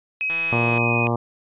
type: tone with pitch glide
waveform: sine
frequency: 2541 to 2494 Hz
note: D#7 to D#7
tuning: +36 to +3 cents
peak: -21 dBFS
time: 0.21-1.07 s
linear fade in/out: 0 ms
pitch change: -33 cents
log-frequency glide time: 0.66-0.94 s
type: click train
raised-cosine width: 0.3 ms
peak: -18 dBFS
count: 80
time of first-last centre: 0.3-0.779 s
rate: 165 Hz
type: harmonic tone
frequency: 117.9 Hz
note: A#2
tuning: 20 cents sharp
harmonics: 1 / 2 / 3 / 4 / 5 / 6 / 7 / 8 / 9 / 10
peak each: -23 / -26 / -28 / -29 / -30 / -31 / -31 / -32 / -33 / -33 dBFS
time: 0.52-1.16 s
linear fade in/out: 5 ms
effects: resampled to 8000 Hz